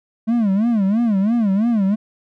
triangle tone with vibrato, 213.8 Hz, A3, 49 cents flat, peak -12 dBFS, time 0.27-1.96 s, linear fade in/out 20 ms, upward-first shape sine, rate 3 Hz, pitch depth 200 cents each way, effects none

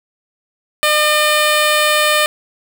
10% pulse tone, 604 Hz, D5, 48 cents sharp, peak -3 dBFS, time 0.83-2.26 s, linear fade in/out 0 ms, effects none

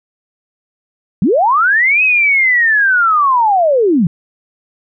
sine linear two-way sweep, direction up then down, 150 to 2573 to 150 Hz, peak -8 dBFS, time 1.22-4.07 s, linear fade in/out 2 ms, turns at 2.03 s, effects none

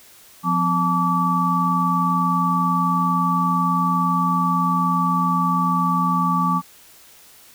sine tone cluster, 175.2 / 255.3 / 873 / 1153 Hz, F3 / C4 / A5 / D6, +6 / -42 / -14 / -32 cents, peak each -21 / -27 / -26 / -19 dBFS, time 0.43-6.62 s, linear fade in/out 50 ms, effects white hiss -48 dBFS RMS until 7.54 s

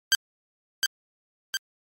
15% pulse tone with echo, 1570 Hz, G6, 2 cents sharp, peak -10 dBFS, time 0.12-0.15 s, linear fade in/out 0 ms, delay 710 ms, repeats 2, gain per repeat -4 dB, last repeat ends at 1.57 s, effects MP3 64 kbps

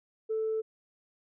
sine tone, 440 Hz, A4, in tune, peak -27 dBFS, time 0.29-0.62 s, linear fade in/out 20 ms, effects tanh soft clip ceiling -24 dBFS

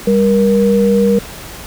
sine tone pair together, 198.9 / 473.1 Hz, G3 / A#4, +25 / +26 cents, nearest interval octave + minor third, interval 1501 cents, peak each -11 dBFS, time 0.07-1.19 s, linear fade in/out 5 ms, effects added 50 Hz sine -40 dBFS peak until 1.66 s + pink hiss -31 dBFS RMS until 1.66 s

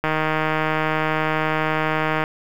click train, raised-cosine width 0.5 ms, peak -6 dBFS, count 344, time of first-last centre 0.04-2.239 s, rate 156 Hz, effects 7-bit

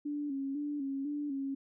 sine tone with vibrato, 282.7 Hz, C#4, 34 cents sharp, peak -33 dBFS, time 0.05-1.55 s, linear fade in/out 10 ms, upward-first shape square, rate 2 Hz, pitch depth 59 cents each way, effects none

